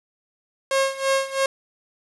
sawtooth tone with tremolo, 540 Hz, C#5, 45 cents flat, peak -13 dBFS, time 0.71-1.46 s, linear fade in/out 2 ms, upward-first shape sine, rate 3 Hz, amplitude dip 85%, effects resampled to 24000 Hz + 7-bit

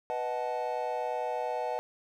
triangle chord, B dominant seventh, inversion none, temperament equal with one note detuned, 493.9 / 622.3 / 740 / 871.4 Hz, B4 / D#5 / F#5 / A5, 0 / 0 / 0 / -17 cents, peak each -34 dBFS, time 0.1-1.79 s, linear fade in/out 0 ms, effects none

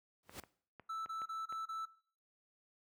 pink noise with exponential growth, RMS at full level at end -42 dBFS, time 0.23-0.4 s, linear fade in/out 2 ms, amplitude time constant 36 ms
clicks, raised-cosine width 0.5 ms, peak -37 dBFS, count 6, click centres 0.295 / 0.437 / 0.797 / 1.06 / 1.218 / 1.525 s
triangle tone bursts, 1318.5 Hz, E6, in tune, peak -37 dBFS, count 5, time 0.89-1.856 s, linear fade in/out 10 ms, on 170 ms, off 29 ms
effects noise-tail reverb RT60 0.5 s tail -19 dB re dry + high-pass 80 Hz 12 dB/octave

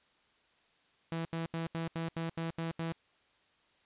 sawtooth tone bursts, 164.81 Hz, E3, in tune, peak -30 dBFS, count 9, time 1.12-2.922 s, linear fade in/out 0 ms, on 130 ms, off 79 ms, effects white hiss -69 dBFS RMS until 3.85 s + resampled to 8000 Hz

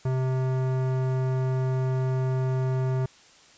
sine tone with tanh clipping, 130 Hz, C3, 11 cents flat, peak -25 dBFS, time 0.05-3.06 s, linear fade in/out 5 ms, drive 18 dB, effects white hiss -54 dBFS RMS until 3.57 s + resampled to 16000 Hz

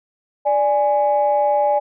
sine tone pair together, 587.3 / 830.6 Hz, D5 / G#5, 0 / 0 cents, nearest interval tritone, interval 600 cents, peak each -16 dBFS, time 0.45-1.8 s, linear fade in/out 20 ms, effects tanh soft clip ceiling -7 dBFS

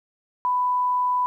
sine tone, 994 Hz, B5, 11 cents sharp, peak -19 dBFS, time 0.45-1.26 s, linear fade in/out 0 ms, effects 10-bit

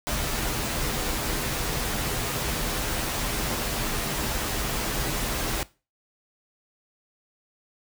pink noise with comb filter, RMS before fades -28 dBFS, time 0.07-5.63 s, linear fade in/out 0 ms, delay 11 ms, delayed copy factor -0.5, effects noise-tail reverb RT60 0.3 s tail -19 dB re dry

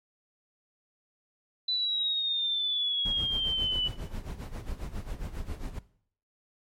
sine exponential sweep, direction down, 4002 to 2960 Hz, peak -26 dBFS, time 1.68-3.88 s, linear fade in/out 5 ms
brown noise with tremolo, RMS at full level -34 dBFS, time 3.05-5.79 s, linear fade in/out 5 ms, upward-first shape sine, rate 7.4 Hz, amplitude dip 75%
effects noise-tail reverb RT60 0.6 s tail -18 dB re dry + MP3 64 kbps

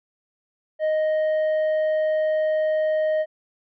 sine tone with tanh clipping, 622 Hz, D#5, 1 cent flat, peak -20 dBFS, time 0.79-3.26 s, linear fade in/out 50 ms, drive 5 dB, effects none

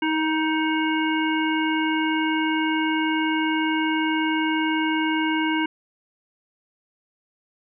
harmonic tone with a mistuned harmonic, 315.1 Hz, D#4, 22 cents sharp, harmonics 1 / 3 / 5 / 7 / 9, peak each -22 / -27 / -29 / -30 / -32 dBFS, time 0.02-5.66 s, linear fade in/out 5 ms, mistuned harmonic 5, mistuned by -19 cents, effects none

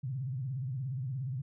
sine tone with vibrato, 130.4 Hz, C3, 5 cents flat, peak -33 dBFS, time 0.03-1.42 s, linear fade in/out 10 ms, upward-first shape sine, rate 17 Hz, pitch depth 160 cents each way, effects none

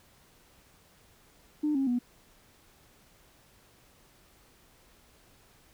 sine tone with pitch steps, 300.5 / 270.8 / 244.1 Hz, D4 / C#4 / B3, +40 / -40 / -20 cents, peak -24 dBFS, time 1.63-1.99 s, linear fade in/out 10 ms, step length 120 ms, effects tanh soft clip ceiling -20 dBFS + pink hiss -61 dBFS RMS until 5.73 s

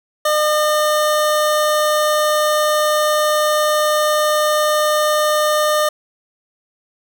25% pulse tone, 606 Hz, D#5, 46 cents flat, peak -10 dBFS, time 0.25-5.89 s, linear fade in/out 5 ms, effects none

